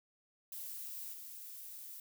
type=noise with level steps; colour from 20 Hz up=violet; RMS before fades=-45 / -49 dBFS; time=0.52-2 s; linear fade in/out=2 ms; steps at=1.12 s; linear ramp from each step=20 ms; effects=none